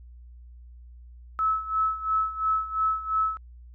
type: tone with tremolo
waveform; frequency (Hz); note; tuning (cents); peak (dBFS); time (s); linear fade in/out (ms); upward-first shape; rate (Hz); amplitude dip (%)
sine; 1299; E6; -26; -20; 1.39-3.37; 0; sine; 2.9; 80
effects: added 60 Hz sine -44 dBFS peak until 3.74 s